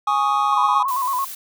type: chord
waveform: triangle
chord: Ab suspended fourth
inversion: none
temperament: equal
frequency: 830.6 / 1108.7 / 1244.5 Hz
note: Ab5 / Db6 / Eb6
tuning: 0 / 0 / 0 cents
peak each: -19 dBFS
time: 0.07-0.83 s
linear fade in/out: 5 ms
type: tone with vibrato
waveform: sine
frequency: 1046.5 Hz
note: C6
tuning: in tune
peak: -19 dBFS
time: 0.52-1.25 s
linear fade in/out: 10 ms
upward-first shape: square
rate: 9 Hz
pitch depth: 74 cents each way
type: noise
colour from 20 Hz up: blue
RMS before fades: -33 dBFS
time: 0.88-1.35 s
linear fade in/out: 5 ms
effects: none